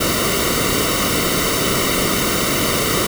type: noise with comb filter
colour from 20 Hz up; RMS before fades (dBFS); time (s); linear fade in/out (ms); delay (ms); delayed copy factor
pink; -18; 0-3.07; 10; 1.2; -0.75
effects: none